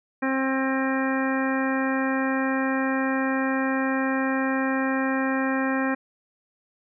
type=harmonic tone; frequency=265.8 Hz; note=C4; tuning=27 cents sharp; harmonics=1 / 2 / 3 / 4 / 5 / 6 / 7 / 9; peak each=-24 / -30 / -33 / -33 / -36 / -32 / -32 / -38 dBFS; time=0.22-5.95 s; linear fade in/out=10 ms; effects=none